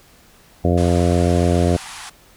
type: harmonic tone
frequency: 87.31 Hz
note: F2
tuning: in tune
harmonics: 1 / 2 / 3 / 4 / 5 / 6 / 7 / 8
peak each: -17 / -20 / -22 / -23 / -24 / -25 / -25 / -26 dBFS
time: 0.64-1.77 s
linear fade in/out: 10 ms
type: band-pass noise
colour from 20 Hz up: pink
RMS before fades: -35 dBFS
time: 0.77-2.1 s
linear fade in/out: 10 ms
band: 740 to 11000 Hz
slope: 96 dB/octave
effects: pink hiss -50 dBFS RMS until 2.36 s